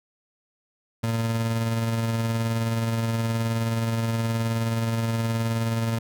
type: tone with tremolo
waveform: 30% pulse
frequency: 114.1 Hz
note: A#2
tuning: 37 cents flat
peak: -19 dBFS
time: 1.03-5.99 s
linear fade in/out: 10 ms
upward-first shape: sine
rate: 19 Hz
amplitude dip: 30%
effects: none